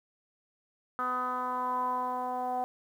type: tone with low-pass filter sweep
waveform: 10% pulse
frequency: 251.2 Hz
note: B3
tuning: 30 cents sharp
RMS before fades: -32 dBFS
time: 0.99-2.64 s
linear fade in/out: 0 ms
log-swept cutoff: 1300 to 790 Hz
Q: 7
effects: 10-bit